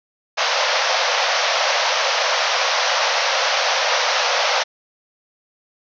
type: band-pass noise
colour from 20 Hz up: pink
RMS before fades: -19 dBFS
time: 0.37-4.64 s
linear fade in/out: 20 ms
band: 500 to 6100 Hz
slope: 96 dB/octave
effects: none